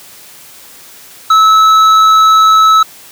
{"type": "tone with hard clipping", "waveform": "sine", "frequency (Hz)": 1301, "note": "E6", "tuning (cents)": -23, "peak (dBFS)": -5, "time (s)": [1.3, 2.83], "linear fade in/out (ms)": 5, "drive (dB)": 7, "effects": ["white hiss -36 dBFS RMS until 3.11 s", "high-pass 80 Hz 12 dB/octave"]}